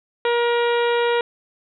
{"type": "harmonic tone", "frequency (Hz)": 474.8, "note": "A#4", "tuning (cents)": 32, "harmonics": [1, 2, 3, 4, 5, 6, 7, 8], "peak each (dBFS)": [-18, -24, -28, -30, -32, -34, -35, -36], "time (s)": [0.25, 1.21], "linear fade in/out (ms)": 2, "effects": []}